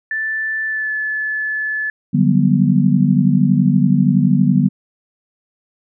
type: tone with pitch glide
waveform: sine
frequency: 1760 to 1728.8 Hz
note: A6 to A6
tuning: 0 to -31 cents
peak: -18 dBFS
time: 0.11-1.9 s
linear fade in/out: 2 ms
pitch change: -31 cents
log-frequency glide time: 0.66-0.92 s
type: chord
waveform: sine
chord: G major seventh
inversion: second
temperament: just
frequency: 147 / 183.75 / 196 / 245 Hz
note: D3 / F#3 / G3 / B3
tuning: +2 / -12 / 0 / -14 cents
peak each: -16 dBFS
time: 2.13-4.69 s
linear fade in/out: 20 ms
effects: none